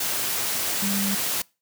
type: tone in noise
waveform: sine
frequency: 198.6 Hz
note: G3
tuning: 23 cents sharp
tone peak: -25 dBFS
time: 0.82-1.15 s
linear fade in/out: 5 ms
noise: white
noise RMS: -26 dBFS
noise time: 0-1.42 s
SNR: -2 dB
effects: noise-tail reverb RT60 0.3 s tail -25 dB re dry + high-pass 100 Hz 12 dB/octave